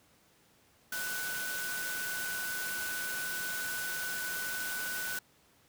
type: tone in noise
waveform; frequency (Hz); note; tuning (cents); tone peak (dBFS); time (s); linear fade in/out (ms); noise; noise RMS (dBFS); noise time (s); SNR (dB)
sine; 1493; F#6; +15; -36; 0.92-5.19; 5; white; -39; 0.92-5.19; 0
effects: pink hiss -65 dBFS RMS until 5.68 s + high-pass 80 Hz 12 dB/octave